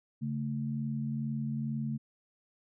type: tone pair together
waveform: sine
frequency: 139.98 / 222.2 Hz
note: C#3 / A3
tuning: +17 / +17 cents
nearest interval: minor sixth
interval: 800 cents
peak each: -34 / -34 dBFS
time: 0.21-1.98 s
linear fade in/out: 20 ms
effects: none